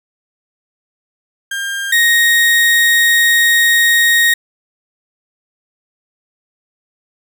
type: tone pair in turn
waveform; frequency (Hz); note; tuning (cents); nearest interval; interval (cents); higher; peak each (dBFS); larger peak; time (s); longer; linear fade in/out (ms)
35% pulse; 1600 / 1868.7; G6 / A#6; +35 / +4; minor third; 269; second; -17 / -7; second; 1.51-1.92 / 1.92-4.34; second; 5
effects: none